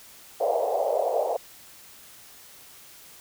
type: band-pass noise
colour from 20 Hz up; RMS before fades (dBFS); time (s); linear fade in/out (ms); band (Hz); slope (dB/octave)
white; -25; 0.4-1.37; 10; 480 to 740; 48
effects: white hiss -49 dBFS RMS until 3.2 s